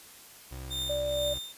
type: tone with pitch glide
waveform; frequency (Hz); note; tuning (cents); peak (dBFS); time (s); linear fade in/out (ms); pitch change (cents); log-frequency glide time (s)
30% pulse; 65.3 to 64.81; C2 to C2; -3 to -16; -36; 0.51-1.39; 10; -13; 0.98-1.12
type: tone with tremolo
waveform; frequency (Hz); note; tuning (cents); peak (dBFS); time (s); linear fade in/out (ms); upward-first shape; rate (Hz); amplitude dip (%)
40% pulse; 3622; A7; +49; -29; 0.7-1.53; 20; triangle; 2.2; 80
type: tone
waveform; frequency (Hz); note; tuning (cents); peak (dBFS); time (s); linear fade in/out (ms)
sine; 586; D5; -4; -28; 0.89-1.34; 10
effects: white hiss -51 dBFS RMS until 1.57 s + resampled to 32000 Hz